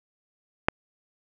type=click; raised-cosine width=0.5 ms; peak=-3 dBFS; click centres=0.685 s; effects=none